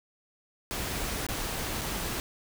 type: noise with dropouts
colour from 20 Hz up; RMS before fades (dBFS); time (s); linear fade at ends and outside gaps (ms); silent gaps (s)
pink; -33; 0.71-2.2; 0; 1.266-1.287 / 1.812-1.816
effects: none